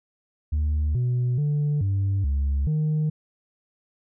sine tone with pitch steps, 75.5 / 123.7 / 147.2 / 98.1 / 69.7 / 153.8 Hz, D2 / B2 / D3 / G2 / C#2 / D#3, +48 / +3 / +4 / +2 / +10 / -20 cents, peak -18 dBFS, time 0.52-3.1 s, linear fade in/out 10 ms, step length 430 ms, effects tanh soft clip ceiling -19 dBFS

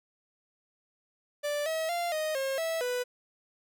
45% pulse tone with pitch steps, 586 / 641 / 693 / 622 / 538 / 653 / 494.8 Hz, D5 / E5 / F5 / D#5 / C5 / E5 / B4, -4 / -49 / -14 / -1 / +48 / -17 / +3 cents, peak -29 dBFS, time 1.43-3.04 s, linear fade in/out 20 ms, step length 230 ms, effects none

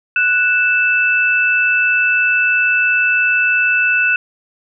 sine tone pair together, 1480 / 2637 Hz, F#6 / E7, 0 / 0 cents, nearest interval minor seventh, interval 1000 cents, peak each -14 dBFS, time 0.16-4.16 s, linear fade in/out 2 ms, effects none

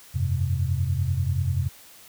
sine chord, F suspended second, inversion none, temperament equal with one note detuned, 87.66 / 98 / 130.81 Hz, F2 / G2 / C3, +7 / 0 / 0 cents, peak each -25 / -27 / -26 dBFS, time 0.14-1.69 s, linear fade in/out 20 ms, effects white hiss -49 dBFS RMS until 2.08 s

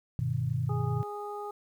sine chord, G augmented, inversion none, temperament just, 98 / 122.5 / 153.12 Hz, G2 / B2 / D#3, 0 / -14 / -27 cents, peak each -35 / -29 / -33 dBFS, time 0.19-1.03 s, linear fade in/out 0 ms
harmonic tone, 413 Hz, G#4, 10 cents flat, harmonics 1 / 2 / 3, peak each -38 / -39 / -42 dBFS, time 0.69-1.51 s, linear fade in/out 5 ms
effects 10-bit

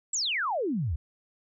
sine exponential sweep, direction down, 8000 to 66.4 Hz, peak -26 dBFS, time 0.13-0.96 s, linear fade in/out 5 ms, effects none

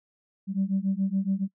sine beating tone pair, 190 / 197.1 Hz, F#3 / G3, +46 / +10 cents, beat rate 7.1 Hz, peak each -26 dBFS, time 0.47-1.48 s, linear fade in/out 50 ms, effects noise-tail reverb RT60 0.1 s tail -25 dB re dry + tanh soft clip ceiling -17 dBFS

